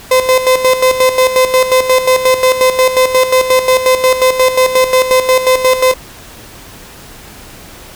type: tone with tremolo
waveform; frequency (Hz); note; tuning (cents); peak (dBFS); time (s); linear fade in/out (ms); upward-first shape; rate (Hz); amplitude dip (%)
35% pulse; 514; C5; -31; -4; 0.11-5.94; 5; square; 5.6; 65
effects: pink hiss -34 dBFS RMS until 7.95 s